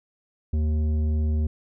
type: tone with tanh clipping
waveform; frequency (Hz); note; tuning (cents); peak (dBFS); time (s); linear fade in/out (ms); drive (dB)
sine; 76.9; D#2; -20; -22; 0.53-1.47; 5; 10
effects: none